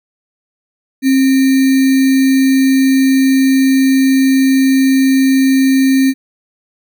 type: tone with sample-and-hold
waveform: sine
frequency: 266.4 Hz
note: C4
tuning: 31 cents sharp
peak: -7 dBFS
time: 1.02-6.14 s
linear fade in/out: 50 ms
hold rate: 2100 Hz
effects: none